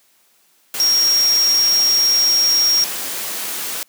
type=tone in noise; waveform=sine; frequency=5588 Hz; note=F8; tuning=in tune; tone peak=-12 dBFS; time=0.8-2.84 s; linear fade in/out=0 ms; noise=white; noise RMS=-25 dBFS; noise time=0.74-3.83 s; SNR=+10 dB; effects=white hiss -57 dBFS RMS until 3.88 s + high-pass 200 Hz 12 dB/octave